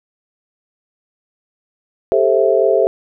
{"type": "chord", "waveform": "sine", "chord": "A minor seventh", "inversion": "third", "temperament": "just", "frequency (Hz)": [396, 440, 528, 660], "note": ["G4", "A4", "C5", "E5"], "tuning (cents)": [18, 0, 16, 2], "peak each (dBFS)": -16, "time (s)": [2.12, 2.87], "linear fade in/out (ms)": 0, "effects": []}